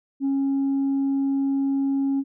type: tone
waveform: sine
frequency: 274.1 Hz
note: C#4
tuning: 19 cents flat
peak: -18 dBFS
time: 0.2-2.24 s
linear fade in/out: 50 ms
effects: tanh soft clip ceiling -18 dBFS